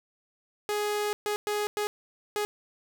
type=tone bursts at uneven times; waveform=sawtooth; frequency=416.8 Hz; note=G#4; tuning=6 cents sharp; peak=-23 dBFS; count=5; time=0.69-1.13 / 1.26-1.36 / 1.47-1.67 / 1.77-1.87 / 2.36-2.45 s; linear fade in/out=0 ms; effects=none